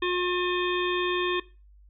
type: harmonic tone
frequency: 358.3 Hz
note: F4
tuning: 44 cents sharp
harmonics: 1 / 3 / 5 / 7 / 9 / 10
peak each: -26 / -31 / -33 / -34 / -36 / -36 dBFS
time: 0.02-1.4 s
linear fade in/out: 5 ms
effects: noise-tail reverb RT60 0.3 s tail -19 dB re dry + added 50 Hz sine -51 dBFS peak until 1.89 s